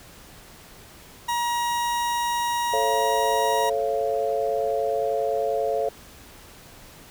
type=tone; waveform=40% pulse; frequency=950 Hz; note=A#5; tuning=33 cents sharp; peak=-22 dBFS; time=1.28-3.7 s; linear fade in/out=10 ms
type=chord; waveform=sine; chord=A augmented; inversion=none; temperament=just; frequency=440 / 550 / 687.5 Hz; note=A4 / C#5 / E#5; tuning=0 / -14 / -27 cents; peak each=-26 dBFS; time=2.73-5.89 s; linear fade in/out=5 ms
effects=pink hiss -47 dBFS RMS until 7.1 s